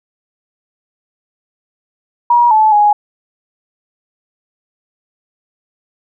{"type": "tone with pitch steps", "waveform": "sine", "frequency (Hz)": [956, 867, 832], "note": ["A#5", "A5", "G#5"], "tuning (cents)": [43, -26, 3], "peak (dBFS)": -6, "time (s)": [2.3, 2.93], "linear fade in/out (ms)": 5, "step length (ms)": 210, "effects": []}